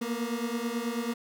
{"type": "beating tone pair", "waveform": "30% pulse", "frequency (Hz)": [230.4, 239.6], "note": ["A#3", "A#3"], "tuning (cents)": [-20, 48], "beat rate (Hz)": 9.2, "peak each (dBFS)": [-30, -30], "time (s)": [0.01, 1.14], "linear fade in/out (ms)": 10, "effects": []}